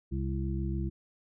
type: harmonic tone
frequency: 66.9 Hz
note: C2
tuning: 39 cents sharp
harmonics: 1 / 2 / 3 / 5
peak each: -32 / -35 / -37 / -39 dBFS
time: 0.11-0.9 s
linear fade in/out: 20 ms
effects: none